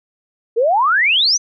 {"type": "exponential sweep", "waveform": "sine", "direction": "up", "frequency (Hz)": [433.3, 6272], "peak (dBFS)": -11, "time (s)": [0.56, 1.38], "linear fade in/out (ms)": 20, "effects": []}